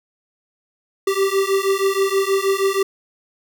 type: beating tone pair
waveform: square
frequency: 386.9 / 393.2 Hz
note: G4 / G4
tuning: -23 / +5 cents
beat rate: 6.3 Hz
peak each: -20 dBFS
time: 1.07-2.83 s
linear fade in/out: 5 ms
effects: none